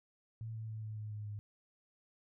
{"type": "tone with pitch steps", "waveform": "sine", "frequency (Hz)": [112.3, 110.88, 109.48, 108.1, 106.73, 105.39, 104.06], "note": ["A2", "A2", "A2", "A2", "G#2", "G#2", "G#2"], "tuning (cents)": [36, 14, -8, -30, 48, 26, 4], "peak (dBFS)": -40, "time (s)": [0.41, 1.39], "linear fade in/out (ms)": 0, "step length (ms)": 140, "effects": []}